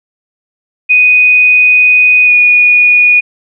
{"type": "tone with pitch glide", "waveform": "sine", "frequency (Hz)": [2489, 2458], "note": ["D#7", "D#7"], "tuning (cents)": [0, -22], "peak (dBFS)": -3, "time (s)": [0.89, 3.21], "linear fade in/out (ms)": 20, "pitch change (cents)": -22, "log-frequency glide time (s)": [2.25, 2.32], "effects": []}